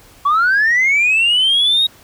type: linear sweep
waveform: sine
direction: up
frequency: 1109 to 3800 Hz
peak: -9 dBFS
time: 0.25-1.87 s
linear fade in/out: 10 ms
effects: tanh soft clip ceiling -8 dBFS + pink hiss -45 dBFS RMS until 2.03 s